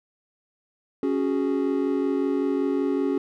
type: chord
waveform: triangle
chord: C# suspended fourth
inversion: none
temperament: equal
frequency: 277.2 / 370 / 415.3 Hz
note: C#4 / F#4 / G#4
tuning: 0 / 0 / 0 cents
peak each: -22 / -25 / -26 dBFS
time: 1.03-3.18 s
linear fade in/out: 2 ms
effects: none